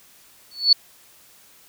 sine tone with exponential growth, 4437 Hz, C#8, 1 cent sharp, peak -7 dBFS, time 0.51-0.73 s, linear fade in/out 5 ms, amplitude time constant 46 ms, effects white hiss -52 dBFS RMS until 1.68 s

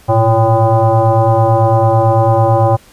sine tone with frequency modulation, 334.5 Hz, E4, 25 cents sharp, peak -7 dBFS, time 0.08-2.77 s, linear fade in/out 20 ms, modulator 226 Hz, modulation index 2.6, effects pink hiss -44 dBFS RMS until 2.92 s + resampled to 32000 Hz

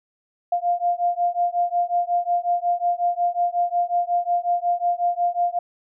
sine beating tone pair, 698 / 703.5 Hz, F5 / F5, -1 / +12 cents, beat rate 5.5 Hz, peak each -22 dBFS, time 0.52-5.59 s, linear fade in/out 5 ms, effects none

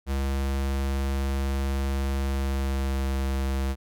square tone with pitch glide, 68.1 to 67.24 Hz, C#2 to C2, -30 to +48 cents, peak -25 dBFS, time 0.06-3.76 s, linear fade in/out 50 ms, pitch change -22 cents, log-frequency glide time 2.27-3.05 s, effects none

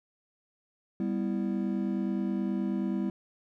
triangle chord, E minor, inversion first, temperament just, 197.78 / 247.2 / 329.6 Hz, G3 / B3 / E4, +16 / +2 / 0 cents, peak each -28 / -32 / -32 dBFS, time 1-3.1 s, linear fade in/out 2 ms, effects none

